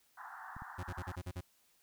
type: band-pass noise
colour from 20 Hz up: pink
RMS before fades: -49 dBFS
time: 0.17-1.16 s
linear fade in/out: 10 ms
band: 750 to 1800 Hz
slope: 96 dB/octave
type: clicks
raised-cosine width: 5 ms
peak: -36 dBFS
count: 4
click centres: 0.566 / 0.621 / 0.893 / 0.982 s
type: tone bursts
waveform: 40% pulse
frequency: 90 Hz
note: F#2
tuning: 47 cents flat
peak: -38 dBFS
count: 7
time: 0.78-1.41 s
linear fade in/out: 10 ms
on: 54 ms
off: 42 ms
effects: white hiss -71 dBFS RMS until 1.82 s